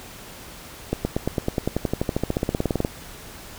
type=accelerating click train; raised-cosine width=2 ms; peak=-8 dBFS; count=26; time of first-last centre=0.93-2.849 s; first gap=120 ms; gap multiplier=0.96; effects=pink hiss -41 dBFS RMS until 3.58 s